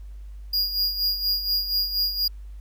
square tone with tremolo, 4853 Hz, D#8, 44 cents flat, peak -20 dBFS, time 0.53-2.28 s, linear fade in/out 5 ms, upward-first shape sine, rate 4.2 Hz, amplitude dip 65%, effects added 50 Hz sine -36 dBFS peak until 2.6 s + pink hiss -64 dBFS RMS until 2.6 s

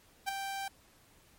sawtooth tone with ADSR envelope, 784 Hz, G5, in tune, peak -25 dBFS, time 0.26-0.68 s, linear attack 26 ms, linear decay 9 ms, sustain -7 dB, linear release 3 ms, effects pink hiss -63 dBFS RMS until 1.38 s + MP3 64 kbps

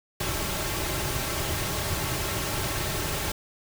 pink noise with comb filter, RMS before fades -29 dBFS, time 0.2-3.32 s, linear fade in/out 5 ms, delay 4.1 ms, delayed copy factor -0.55, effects none

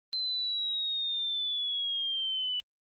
sine linear sweep, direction down, 4096 to 2960 Hz, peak -29 dBFS, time 0.13-2.6 s, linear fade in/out 0 ms, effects Opus 24 kbps

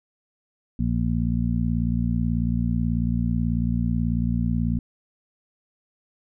harmonic tone, 58.27 Hz, A#1, in tune, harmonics 1 / 2 / 3 / 4, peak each -26 / -26 / -26 / -26 dBFS, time 0.79-4.79 s, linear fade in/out 5 ms, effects none

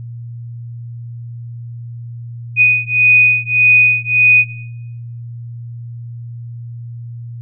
sine beating tone pair, 2485 / 2486.7 Hz, D#7 / D#7, -3 / -2 cents, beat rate 1.7 Hz, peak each -11 dBFS, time 2.56-4.45 s, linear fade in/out 50 ms, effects noise-tail reverb RT60 0.8 s tail -17 dB re dry + added 118 Hz sine -26 dBFS peak until 7.41 s

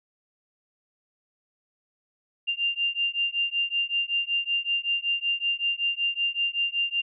sine beating tone pair, 2788 / 2793.3 Hz, F7 / F7, -4 / 0 cents, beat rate 5.3 Hz, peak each -27 dBFS, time 2.47-7.02 s, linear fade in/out 20 ms, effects none

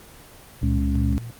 sine tone with tremolo, 116.54 Hz, A#2, in tune, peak -23 dBFS, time 0.61-1.31 s, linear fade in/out 20 ms, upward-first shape square, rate 2.9 Hz, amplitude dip 60%
harmonic tone, 69.3 Hz, C#2, in tune, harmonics 1 / 3 / 4, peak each -21 / -26 / -27 dBFS, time 0.63-1.18 s, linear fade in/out 0 ms
effects pink hiss -46 dBFS RMS until 1.39 s + Opus 24 kbps

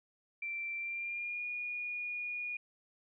sine tone with pitch glide, 2349 to 2443 Hz, D7 to D#7, 0 to -32 cents, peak -36 dBFS, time 0.42-2.57 s, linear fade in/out 5 ms, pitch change +68 cents, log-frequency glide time 0.77-1.45 s, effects none

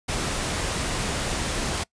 pink noise, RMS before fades -27 dBFS, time 0.08-1.84 s, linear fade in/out 10 ms, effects noise-tail reverb RT60 0.1 s tail -23 dB re dry + resampled to 22050 Hz

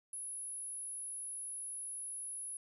sine tone, 10548 Hz, E9, in tune, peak -38 dBFS, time 0.13-2.57 s, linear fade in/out 2 ms, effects tanh soft clip ceiling -40 dBFS

